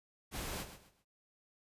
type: noise with echo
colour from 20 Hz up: pink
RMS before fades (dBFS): -41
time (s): 0.31-0.66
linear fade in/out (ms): 50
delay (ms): 130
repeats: 3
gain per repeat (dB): -11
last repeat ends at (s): 1.05
effects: resampled to 32000 Hz